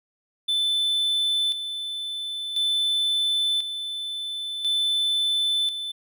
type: tone with tremolo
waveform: triangle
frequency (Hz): 3520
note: A7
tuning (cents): 0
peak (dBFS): -19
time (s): 0.48-5.92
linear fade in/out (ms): 10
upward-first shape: square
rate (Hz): 0.48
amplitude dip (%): 60
effects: none